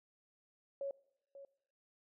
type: tone with echo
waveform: sine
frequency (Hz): 554.4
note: C#5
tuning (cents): 0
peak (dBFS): -37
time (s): 0.81-0.91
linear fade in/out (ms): 2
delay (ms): 540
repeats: 1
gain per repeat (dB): -13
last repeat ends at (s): 1.45
effects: noise-tail reverb RT60 0.9 s tail -22 dB re dry